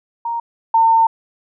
sine tone pair in turn, 932.3 / 905.2 Hz, A#5 / A5, 0 / +49 cents, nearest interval minor second, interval 51 cents, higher first, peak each -19 / -9 dBFS, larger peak second, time 0.25-0.4 / 0.74-1.07 s, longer second, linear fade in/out 5 ms, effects none

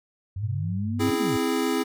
sine linear two-way sweep, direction up then down, 89.6 to 285.4 to 89.6 Hz, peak -28 dBFS, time 0.36-1.37 s, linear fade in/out 5 ms, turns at 1.15 s
sine tone with vibrato, 99.9 Hz, G2, 33 cents sharp, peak -27 dBFS, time 0.43-1.11 s, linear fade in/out 10 ms, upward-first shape square, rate 8.2 Hz, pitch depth 19 cents each way
square chord, C augmented, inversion none, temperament equal, 261.6 / 329.6 / 415.3 Hz, C4 / E4 / G#4, 0 / 0 / 0 cents, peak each -27 / -28 / -28 dBFS, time 0.99-1.84 s, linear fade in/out 20 ms
20% pulse tone with exponential decay, 140 Hz, C#3, 18 cents sharp, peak -27 dBFS, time 1.07-1.25 s, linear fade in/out 2 ms, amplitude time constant 38 ms
effects none

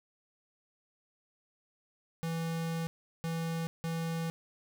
square tone bursts at uneven times, 164.81 Hz, E3, in tune, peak -33 dBFS, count 3, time 2.23-2.87 / 3.24-3.67 / 3.84-4.3 s, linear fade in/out 0 ms, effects none

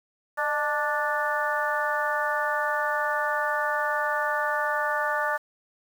harmonic tone with a mistuned harmonic, 293.7 Hz, D4, in tune, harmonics 2 / 3 / 4 / 5 / 6, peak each -30 / -30 / -30 / -30 / -30 dBFS, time 0.37-5.38 s, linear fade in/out 20 ms, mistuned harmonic 2, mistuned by +47 cents, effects 8-bit

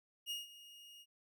40% pulse tone with ADSR envelope, 2859 Hz, F7, 40 cents sharp, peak -37 dBFS, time 0.26-1.06 s, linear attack 45 ms, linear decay 160 ms, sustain -17 dB, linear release 51 ms, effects none

